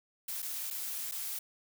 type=noise with dropouts; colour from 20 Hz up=blue; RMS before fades=-38 dBFS; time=0.28-1.39 s; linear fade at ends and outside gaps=5 ms; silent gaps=0.421-0.425 / 0.704-0.708 / 1.114-1.119 s; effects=none